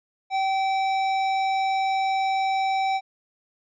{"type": "tone with hard clipping", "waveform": "sine", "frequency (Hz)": 771, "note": "G5", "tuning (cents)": -29, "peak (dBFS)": -23, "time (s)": [0.3, 3.01], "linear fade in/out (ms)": 50, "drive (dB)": 12, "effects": ["resampled to 16000 Hz"]}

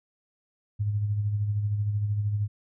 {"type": "tone with tremolo", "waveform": "sine", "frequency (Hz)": 103.83, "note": "G#2", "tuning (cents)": 0, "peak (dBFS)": -22, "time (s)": [0.79, 2.48], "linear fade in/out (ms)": 20, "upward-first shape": "sine", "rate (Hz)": 13, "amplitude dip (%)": 45, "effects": []}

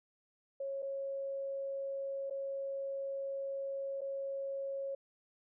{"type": "tone with dropouts", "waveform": "sine", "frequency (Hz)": 548, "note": "C#5", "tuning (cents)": -20, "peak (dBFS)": -36, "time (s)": [0.6, 4.95], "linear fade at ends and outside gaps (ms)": 5, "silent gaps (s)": [[0.822, 0.826], [2.299, 2.307], [4.009, 4.015]], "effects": []}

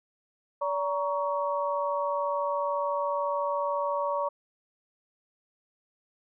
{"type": "tone cluster", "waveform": "sine", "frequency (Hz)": [574, 940, 1120], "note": ["D5", "A#5", "C#6"], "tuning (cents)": [-40, 14, 18], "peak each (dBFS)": [-29, -31, -32], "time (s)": [0.61, 4.29], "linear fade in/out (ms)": 10, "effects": []}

